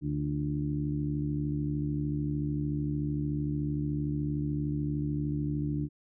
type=harmonic tone with a mistuned harmonic; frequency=73.42 Hz; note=D2; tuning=in tune; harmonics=1 / 2 / 3 / 4 / 5; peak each=-38 / -31 / -41 / -33 / -44 dBFS; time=0.01-5.89 s; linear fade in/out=50 ms; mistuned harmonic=5; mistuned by=-80 cents; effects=none